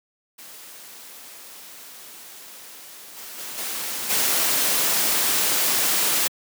white noise with level steps, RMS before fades -42 / -38 / -34 / -29 / -21 dBFS, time 0.38-6.28 s, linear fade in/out 10 ms, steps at 3.16 / 3.37 / 3.57 / 4.09 s, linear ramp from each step 20 ms, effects high-pass 200 Hz 12 dB/octave

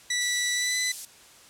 15% pulse tone with pitch glide, 1963 to 2001 Hz, B6 to B6, -11 to +22 cents, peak -18 dBFS, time 0.1-0.92 s, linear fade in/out 5 ms, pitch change +33 cents, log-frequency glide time 0.54-0.77 s
white high-pass noise, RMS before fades -35 dBFS, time 0.21-1.05 s, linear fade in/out 0 ms, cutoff 5600 Hz, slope 12 dB/octave
effects white hiss -52 dBFS RMS until 1.49 s + low-pass 10000 Hz 12 dB/octave

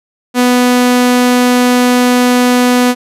sawtooth tone, 247.4 Hz, B3, 3 cents sharp, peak -3 dBFS, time 0.34-2.95 s, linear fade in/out 50 ms, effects resampled to 32000 Hz

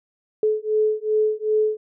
sine beating tone pair, 428.8 / 431.4 Hz, A4 / A4, -45 / -34 cents, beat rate 2.6 Hz, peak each -21 dBFS, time 0.43-1.77 s, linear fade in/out 2 ms, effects none

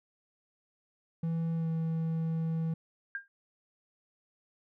triangle tone with pitch glide, 164.81 to 162.54 Hz, E3 to E3, 0 to -24 cents, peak -27 dBFS, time 1.23-2.74 s, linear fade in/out 5 ms, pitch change -24 cents, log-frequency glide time 1.55-1.68 s
sine tone with exponential decay, 1604 Hz, G6, 39 cents sharp, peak -30 dBFS, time 3.15-3.28 s, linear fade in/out 1 ms, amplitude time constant 27 ms
effects none

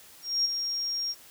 sine tone with ADSR envelope, 5580 Hz, F8, 2 cents flat, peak -21 dBFS, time 0.22-1.15 s, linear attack 230 ms, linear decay 15 ms, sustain -7 dB, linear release 44 ms, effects white hiss -52 dBFS RMS until 1.3 s

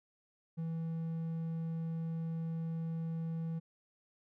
triangle tone, 163.7 Hz, E3, 12 cents flat, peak -33 dBFS, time 0.57-3.6 s, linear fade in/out 20 ms, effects none

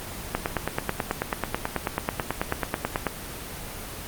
click train, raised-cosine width 0.5 ms, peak -8 dBFS, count 26, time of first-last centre 0.35-3.067 s, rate 9.2 Hz, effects pink hiss -36 dBFS RMS until 4.07 s + Opus 24 kbps

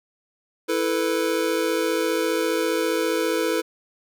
square chord, E suspended fourth, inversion none, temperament just, 329.6 / 439.5 / 494.4 Hz, E4 / A4 / B4, 0 / -2 / +2 cents, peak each -26 dBFS, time 0.68-3.62 s, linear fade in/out 20 ms, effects none

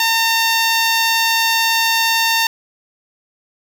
10% pulse tone, 909 Hz, A#5, 44 cents flat, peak -5 dBFS, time 0-2.47 s, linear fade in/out 2 ms, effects none

